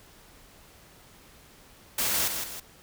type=noise with echo; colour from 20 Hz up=white; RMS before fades=-27 dBFS; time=1.98-2.28 s; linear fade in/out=5 ms; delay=160 ms; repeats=2; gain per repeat=-6 dB; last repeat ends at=2.6 s; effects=pink hiss -54 dBFS RMS until 2.82 s